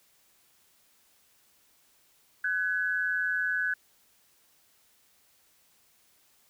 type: tone pair together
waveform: sine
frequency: 1500 / 1679.7 Hz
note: F#6 / G#6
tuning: +23 / +19 cents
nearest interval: major second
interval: 196 cents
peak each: -28 / -30 dBFS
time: 2.44-3.74 s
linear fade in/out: 5 ms
effects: white hiss -65 dBFS RMS until 6.49 s